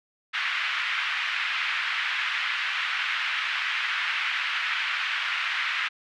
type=band-pass noise; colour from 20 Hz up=white; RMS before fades=-28 dBFS; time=0.33-5.89 s; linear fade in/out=20 ms; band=1300 to 2800 Hz; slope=24 dB/octave; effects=none